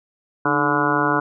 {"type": "harmonic tone with a mistuned harmonic", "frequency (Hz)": 144.5, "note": "D3", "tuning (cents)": -28, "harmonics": [1, 2, 3, 4, 5, 6, 7, 8, 9, 10], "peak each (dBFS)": [-29, -23, -26, -29, -27, -28, -23, -27, -26, -23], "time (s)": [0.45, 1.2], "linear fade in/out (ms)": 5, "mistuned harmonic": 2, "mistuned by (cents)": 71, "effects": []}